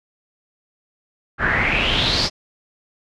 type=noise with low-pass filter sweep; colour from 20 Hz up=pink; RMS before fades=-19 dBFS; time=1.38-2.3 s; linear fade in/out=50 ms; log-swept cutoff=1500 to 5200 Hz; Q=6.7; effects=none